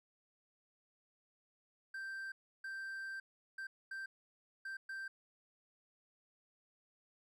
triangle tone bursts at uneven times, 1568 Hz, G6, in tune, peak -40 dBFS, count 6, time 1.94-2.32 / 2.64-3.2 / 3.58-3.67 / 3.91-4.06 / 4.65-4.77 / 4.89-5.08 s, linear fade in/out 5 ms, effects none

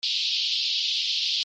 white band-pass noise, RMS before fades -26 dBFS, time 0.03-1.43 s, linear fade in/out 0 ms, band 2900 to 4800 Hz, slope 48 dB/octave, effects MP3 32 kbps

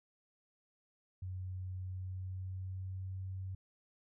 sine tone with pitch glide, 92.6 to 94.44 Hz, F#2 to F#2, +2 to +36 cents, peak -39 dBFS, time 1.22-3.55 s, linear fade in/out 5 ms, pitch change +34 cents, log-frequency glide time 1.8-3.2 s, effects none

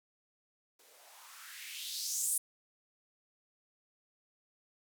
violet noise with band-pass filter sweep, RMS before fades -40 dBFS, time 0.79-2.38 s, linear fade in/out 5 ms, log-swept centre 380 to 10000 Hz, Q 3.5, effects none

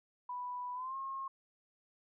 sine tone with pitch glide, 987.8 to 1077.2 Hz, B5 to C#6, 0 to -50 cents, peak -38 dBFS, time 0.29-1.28 s, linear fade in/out 5 ms, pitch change +150 cents, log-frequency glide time 0.74-0.96 s, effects none

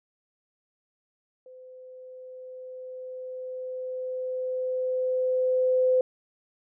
sine tone with level ramp, 511 Hz, C5, 41 cents flat, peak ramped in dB -45 to -18 dBFS, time 1.46-6.01 s, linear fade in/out 2 ms, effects none

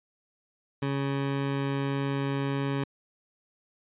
20% pulse tone, 138.59 Hz, C#3, in tune, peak -22 dBFS, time 0.82-2.84 s, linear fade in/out 5 ms, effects resampled to 8000 Hz

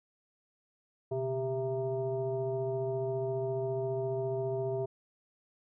sine tone with frequency modulation, 394.7 Hz, G4, 12 cents sharp, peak -30 dBFS, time 1.11-4.86 s, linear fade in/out 10 ms, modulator 268 Hz, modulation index 1, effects none

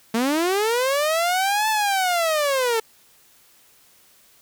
sawtooth linear two-way sweep, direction up then down, 218.5 to 880 to 438 Hz, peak -15 dBFS, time 0.14-2.8 s, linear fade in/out 5 ms, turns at 1.69 s, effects white hiss -55 dBFS RMS until 4.41 s

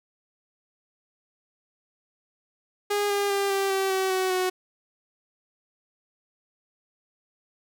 sawtooth tone with pitch steps, 410 / 403.9 / 397.9 / 391.9 / 386.1 / 380.3 / 374.7 / 369.1 Hz, G#4 / G#4 / G4 / G4 / G4 / F#4 / F#4 / F#4, -22 / -48 / +26 / 0 / -26 / +48 / +22 / -4 cents, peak -19 dBFS, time 2.9-4.5 s, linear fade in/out 10 ms, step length 200 ms, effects none

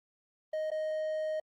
triangle tone with dropouts, 623 Hz, D#5, 2 cents sharp, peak -29 dBFS, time 0.53-1.4 s, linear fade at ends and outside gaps 5 ms, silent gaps 0.704-0.715 s, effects Opus 32 kbps

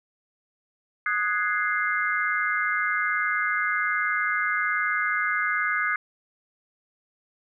sine chord, Ab dominant seventh, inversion second, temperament equal, 1244.5 / 1480 / 1661.2 / 2093 Hz, Eb6 / Gb6 / Ab6 / C7, 0 / 0 / 0 / 0 cents, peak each -28 dBFS, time 1.06-5.96 s, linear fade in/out 2 ms, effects none

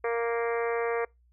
harmonic tone, 233.1 Hz, A#3, in tune, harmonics 2 / 3 / 4 / 5 / 6 / 7 / 8 / 9 / 10, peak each -27 / -36 / -39 / -37 / -43 / -41 / -41 / -41 / -45 dBFS, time 0.04-1.05 s, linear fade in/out 5 ms, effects noise-tail reverb RT60 0.2 s tail -26 dB re dry + added 60 Hz sine -60 dBFS peak until 1.32 s

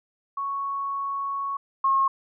sine tone pair in turn, 1108.7 / 1082.1 Hz, C#6 / C#6, 0 / -42 cents, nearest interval unison, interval 42 cents, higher first, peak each -26 / -18 dBFS, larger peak second, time 0.37-1.57 / 1.84-2.08 s, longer first, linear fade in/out 5 ms, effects none

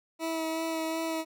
20% pulse tone with vibrato, 323.6 Hz, E4, 32 cents flat, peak -25 dBFS, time 0.19-1.25 s, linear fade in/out 50 ms, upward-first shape sine, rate 2.7 Hz, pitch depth 15 cents each way, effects none

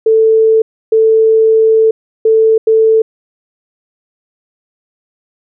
sine tone bursts at uneven times, 443.1 Hz, A4, 12 cents sharp, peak -5 dBFS, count 4, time 0.06-0.62 / 0.92-1.91 / 2.25-2.58 / 2.67-3.02 s, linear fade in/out 5 ms, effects none

